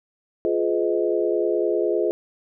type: chord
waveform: sine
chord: F half-diminished seventh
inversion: none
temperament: just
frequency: 349.2 / 419.1 / 502.9 / 628.6 Hz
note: F4 / Ab4 / Cb5 / Eb5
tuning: 0 / +16 / +31 / +18 cents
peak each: -23 / -23 / -27 / -27 dBFS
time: 0.45-2.11 s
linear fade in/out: 0 ms
effects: none